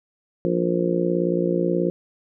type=harmonic tone; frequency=58.5 Hz; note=A#1; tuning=7 cents sharp; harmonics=3 / 4 / 5 / 6 / 7 / 8 / 9; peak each=-24 / -34 / -29 / -23 / -35 / -27 / -27 dBFS; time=0.45-1.9 s; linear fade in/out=0 ms; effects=none